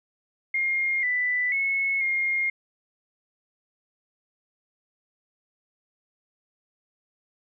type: tone with pitch steps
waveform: sine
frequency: 2128 / 1986 / 2191 / 2131 Hz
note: C7 / B6 / C#7 / C7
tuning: +29 / +9 / -21 / +31 cents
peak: -22 dBFS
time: 0.54-2.5 s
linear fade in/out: 5 ms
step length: 490 ms
effects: none